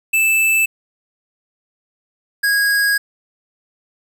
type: tone pair in turn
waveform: square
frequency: 2637 / 1646.2 Hz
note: E7 / G#6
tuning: 0 / -16 cents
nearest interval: minor sixth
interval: 816 cents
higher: first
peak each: -13 / -14 dBFS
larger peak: first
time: 0.13-0.66 / 2.43-2.98 s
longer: second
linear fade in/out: 10 ms
effects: 8-bit